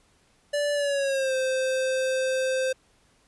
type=tone with pitch glide; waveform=square; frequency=582 to 521.5 Hz; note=D5 to C5; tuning=-16 to -6 cents; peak=-24 dBFS; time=0.53-2.73 s; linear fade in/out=10 ms; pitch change=-190 cents; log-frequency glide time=0.74-1.35 s; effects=pink hiss -63 dBFS RMS until 3.27 s + resampled to 24000 Hz